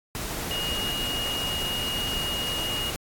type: tone in noise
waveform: sine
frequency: 2868 Hz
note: F7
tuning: 45 cents sharp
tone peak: -28 dBFS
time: 0.51-2.9 s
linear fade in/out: 0 ms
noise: pink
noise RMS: -32 dBFS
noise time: 0.15-2.96 s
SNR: +1 dB
effects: AAC 64 kbps